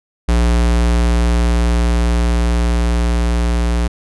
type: tone with level ramp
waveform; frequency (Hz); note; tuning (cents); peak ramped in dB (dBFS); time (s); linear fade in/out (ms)
square; 58.8; A#1; +16; -11 to -14; 0.28-3.88; 10
effects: resampled to 24000 Hz